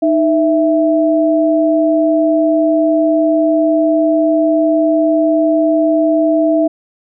sine tone pair together, 310.6 / 659.3 Hz, D#4 / E5, -3 / 0 cents, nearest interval octave + minor second, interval 1303 cents, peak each -12 dBFS, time 0.02-6.68 s, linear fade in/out 10 ms, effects none

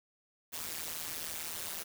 white noise with amplitude modulation, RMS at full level -36 dBFS, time 0.52-1.84 s, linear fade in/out 20 ms, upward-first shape sine, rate 161 Hz, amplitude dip 100%, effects none

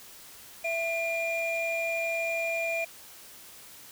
triangle tone pair together, 664.9 / 2404 Hz, E5 / D7, +15 / +40 cents, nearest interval octave + minor seventh, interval 2225 cents, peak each -28 dBFS, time 0.64-2.85 s, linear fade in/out 10 ms, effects tanh soft clip ceiling -19 dBFS + white hiss -49 dBFS RMS until 3.91 s

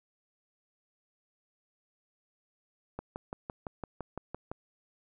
click train, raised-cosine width 1 ms, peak -23 dBFS, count 10, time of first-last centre 2.99-4.515 s, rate 5.9 Hz, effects none

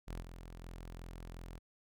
sawtooth tone with level steps, 42.77 Hz, F1, 35 cents flat, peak -37 / -44 / -42 dBFS, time 0.07-1.59 s, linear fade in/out 20 ms, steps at 0.22 / 0.64 s, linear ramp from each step 2 ms, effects none

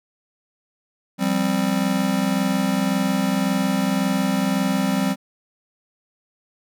square chord, F suspended second, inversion none, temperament just, 174.61 / 196.44 / 261.9 Hz, F3 / G3 / C4, 0 / +4 / +2 cents, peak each -27 / -22 / -24 dBFS, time 1.18-5.16 s, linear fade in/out 50 ms, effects none

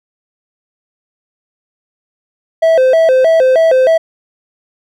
triangle tone with vibrato, 581 Hz, D5, 19 cents flat, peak -4 dBFS, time 2.62-3.98 s, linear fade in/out 10 ms, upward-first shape square, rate 3.2 Hz, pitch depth 200 cents each way, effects none

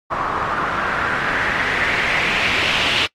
white noise with low-pass filter sweep, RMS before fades -20 dBFS, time 0.1-3.07 s, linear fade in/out 20 ms, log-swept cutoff 1100 to 3000 Hz, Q 3.2, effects noise-tail reverb RT60 0.1 s tail -23 dB re dry + AAC 48 kbps

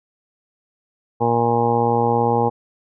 harmonic tone, 117.7 Hz, A#2, 17 cents sharp, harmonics 1 / 2 / 3 / 4 / 5 / 6 / 7 / 8 / 9, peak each -24 / -24 / -27 / -20 / -30 / -31 / -19 / -28 / -31 dBFS, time 1.2-2.5 s, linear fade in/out 20 ms, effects none

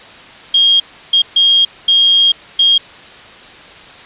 sine tone bursts at uneven times, 3241 Hz, G#7, 43 cents flat, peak -6 dBFS, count 5, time 0.54-0.8 / 1.13-1.22 / 1.36-1.65 / 1.88-2.32 / 2.59-2.78 s, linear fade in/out 5 ms, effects white hiss -36 dBFS RMS until 4.05 s + resampled to 8000 Hz

